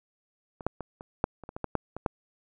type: clicks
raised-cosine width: 1 ms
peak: -26 / -12 / -21 / -27 / -9 / -29 / -25 / -22 / -16 / -11 / -22 / -11 dBFS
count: 12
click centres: 0.608 / 0.666 / 0.807 / 1.009 / 1.241 / 1.437 / 1.491 / 1.565 / 1.643 / 1.753 / 1.966 / 2.062 s
effects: none